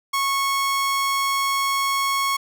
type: tone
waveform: sawtooth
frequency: 1100 Hz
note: C#6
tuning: 14 cents flat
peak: -16 dBFS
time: 0.13-2.37 s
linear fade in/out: 10 ms
effects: none